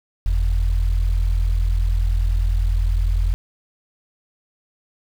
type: tone pair together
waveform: sine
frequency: 45.24 / 85.4 Hz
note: F#1 / F2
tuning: -38 / -38 cents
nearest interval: major seventh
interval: 1100 cents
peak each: -16 / -24 dBFS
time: 0.26-3.34 s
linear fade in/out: 0 ms
effects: 7-bit